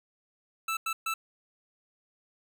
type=tone bursts at uneven times; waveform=25% pulse; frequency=1321 Hz; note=E6; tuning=3 cents sharp; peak=-25 dBFS; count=3; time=0.68-0.77 / 0.86-0.93 / 1.06-1.14 s; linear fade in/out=5 ms; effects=none